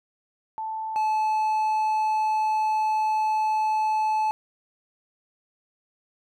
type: tone pair in turn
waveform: sine / triangle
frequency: 879 / 865.4 Hz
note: A5 / A5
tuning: -2 / -29 cents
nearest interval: unison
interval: 27 cents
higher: first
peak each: -28 / -19 dBFS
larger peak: second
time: 0.58-0.96 / 0.96-4.31 s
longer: second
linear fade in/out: 0 ms
effects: none